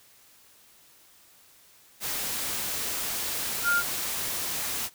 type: tone in noise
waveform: sine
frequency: 1406 Hz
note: F6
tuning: 11 cents sharp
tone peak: -21 dBFS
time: 3.63-3.83 s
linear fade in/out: 50 ms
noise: white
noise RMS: -31 dBFS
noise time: 2-4.9 s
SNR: +7 dB
effects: white hiss -57 dBFS RMS until 4.94 s